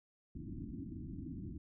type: low-pass noise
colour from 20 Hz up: white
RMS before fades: -45 dBFS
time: 0.35-1.58 s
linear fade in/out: 5 ms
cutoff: 330 Hz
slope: 96 dB/octave
effects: none